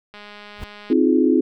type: click train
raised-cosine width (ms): 0.3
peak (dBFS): -24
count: 164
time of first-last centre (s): 0.14-0.927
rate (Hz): 207
type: noise with exponential growth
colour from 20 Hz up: brown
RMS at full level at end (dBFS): -24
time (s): 0.55-0.64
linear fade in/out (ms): 2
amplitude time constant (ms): 19
type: chord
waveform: sine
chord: F minor seventh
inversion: second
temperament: just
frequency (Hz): 261.9 / 314.3 / 349.2 / 419.1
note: C4 / Eb4 / F4 / Ab4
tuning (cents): +2 / +18 / 0 / +16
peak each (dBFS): -17 / -18 / -19 / -22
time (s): 0.9-1.41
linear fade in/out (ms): 5
effects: none